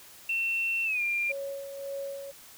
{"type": "tone with pitch glide", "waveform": "sine", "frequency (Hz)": [2700, 2392], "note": ["E7", "D7"], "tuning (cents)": [41, 31], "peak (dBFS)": -26, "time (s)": [0.29, 1.32], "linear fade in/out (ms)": 5, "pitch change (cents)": -210, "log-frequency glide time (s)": [0.84, 1.02]}
{"type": "tone with tremolo", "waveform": "sine", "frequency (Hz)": 554.4, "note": "C#5", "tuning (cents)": 0, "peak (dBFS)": -32, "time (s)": [1.29, 2.32], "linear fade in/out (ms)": 20, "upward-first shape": "sine", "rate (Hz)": 1.8, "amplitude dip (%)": 50}
{"effects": ["white hiss -51 dBFS RMS until 2.57 s"]}